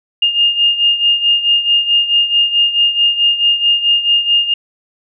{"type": "beating tone pair", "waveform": "sine", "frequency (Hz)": [2826, 2830.6], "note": ["F7", "F7"], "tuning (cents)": [20, 23], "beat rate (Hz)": 4.6, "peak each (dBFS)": [-11, -16], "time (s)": [0.22, 4.54], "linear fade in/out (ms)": 5, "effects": []}